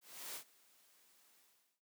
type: noise with ADSR envelope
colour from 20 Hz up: white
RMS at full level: -45 dBFS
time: 0.01-1.81 s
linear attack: 340 ms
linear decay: 87 ms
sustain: -24 dB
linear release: 430 ms
effects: noise-tail reverb RT60 0.1 s tail -21 dB re dry + high-pass 200 Hz 12 dB/octave